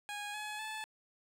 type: tone with pitch steps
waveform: 15% pulse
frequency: 825 / 846.7 / 869 Hz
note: G#5 / G#5 / A5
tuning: -12 / +33 / -22 cents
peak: -33 dBFS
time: 0.09-0.84 s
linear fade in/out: 0 ms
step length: 250 ms
effects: low-pass 12000 Hz 12 dB/octave